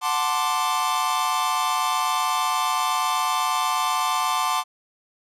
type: chord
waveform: 45% pulse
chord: D dominant seventh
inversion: first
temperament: equal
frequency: 740 / 880 / 1046.5 / 1174.7 Hz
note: F#5 / A5 / C6 / D6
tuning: 0 / 0 / 0 / 0 cents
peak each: -29 / -27 / -25 / -26 dBFS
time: 0.01-4.64 s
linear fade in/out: 50 ms
effects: resampled to 32000 Hz